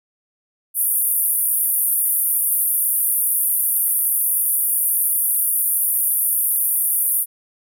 white band-pass noise, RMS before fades -19 dBFS, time 0.74-7.26 s, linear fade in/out 50 ms, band 9400 to 15000 Hz, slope 96 dB/octave, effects none

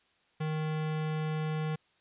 square tone, 155.56 Hz, D#3, in tune, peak -31 dBFS, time 0.4-1.76 s, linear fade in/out 10 ms, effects white hiss -69 dBFS RMS until 2 s + resampled to 8000 Hz

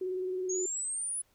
sine tone with vibrato, 370 Hz, F#4, in tune, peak -31 dBFS, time 0.01-0.66 s, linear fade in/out 5 ms, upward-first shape square, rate 19 Hz, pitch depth 22 cents each way
sine exponential sweep, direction up, 6520 to 10130 Hz, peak -32 dBFS, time 0.49-1.22 s, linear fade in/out 10 ms
effects pink hiss -70 dBFS RMS until 1.34 s

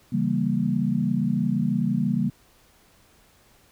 sine chord, C# diminished seventh, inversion none, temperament equal, 138.59 / 164.81 / 196 / 233.1 Hz, C#3 / E3 / G3 / Bb3, 0 / 0 / 0 / 0 cents, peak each -28 / -28 / -25 / -25 dBFS, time 0.12-2.3 s, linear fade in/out 10 ms, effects pink hiss -58 dBFS RMS until 3.71 s

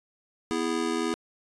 square chord, E major, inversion second, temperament just, 247.2 / 329.6 / 412 Hz, B3 / E4 / G#4, +2 / 0 / -14 cents, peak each -32 / -30 / -32 dBFS, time 0.51-1.14 s, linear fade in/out 0 ms, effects resampled to 22050 Hz

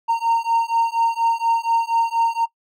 triangle beating tone pair, 918 / 922.2 Hz, A#5 / A#5, -27 / -19 cents, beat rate 4.2 Hz, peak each -18 dBFS, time 0.08-2.46 s, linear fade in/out 20 ms, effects noise-tail reverb RT60 0.1 s tail -20 dB re dry

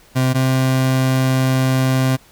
30% pulse tone pair in turn, 129.5 / 130.85 Hz, C3 / C3, -17 / 0 cents, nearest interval unison, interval 17 cents, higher second, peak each -11 dBFS, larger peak neither, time 0.15-0.34 / 0.34-2.17 s, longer second, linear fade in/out 20 ms, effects pink hiss -49 dBFS RMS until 2.31 s

